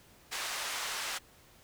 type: band-pass noise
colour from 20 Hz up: pink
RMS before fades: -37 dBFS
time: 0.31-1.19 s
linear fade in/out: 20 ms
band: 1000 to 9200 Hz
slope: 12 dB/octave
effects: pink hiss -60 dBFS RMS until 1.63 s